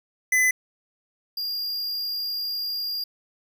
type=tone pair in turn; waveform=square; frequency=2015 / 4812 Hz; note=B6 / D8; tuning=+34 / +41 cents; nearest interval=octave + minor third; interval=1507 cents; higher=second; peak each=-18 / -27 dBFS; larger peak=first; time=0.32-0.51 / 1.37-3.04 s; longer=second; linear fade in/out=5 ms; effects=none